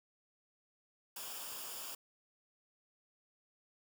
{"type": "noise with comb filter", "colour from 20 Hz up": "white", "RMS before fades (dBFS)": -45, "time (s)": [1.16, 1.95], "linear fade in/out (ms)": 5, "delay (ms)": 0.49, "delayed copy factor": -0.65, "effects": []}